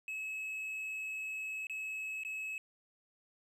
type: tone with dropouts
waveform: triangle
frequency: 2579 Hz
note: E7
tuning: 39 cents flat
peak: -36 dBFS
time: 0.08-2.58 s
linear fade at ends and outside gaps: 1 ms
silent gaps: 1.669-1.697 / 2.235-2.249 s
effects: none